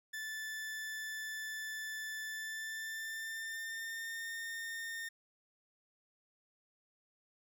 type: tone with pitch glide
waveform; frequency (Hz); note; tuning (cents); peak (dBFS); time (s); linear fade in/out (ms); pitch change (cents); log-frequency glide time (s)
40% pulse; 1752 to 1824.3; A6 to A#6; -8 to -38; -39; 0.13-5.09; 10; +70; 2.25-4.29
effects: none